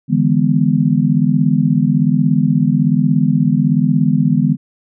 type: chord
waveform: sine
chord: E dominant seventh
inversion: third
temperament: just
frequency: 148.33 / 164.81 / 206 / 247.2 Hz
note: D3 / E3 / G#3 / B3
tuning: +18 / 0 / -14 / +2 cents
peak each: -16 dBFS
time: 0.08-4.57 s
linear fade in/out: 50 ms
effects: none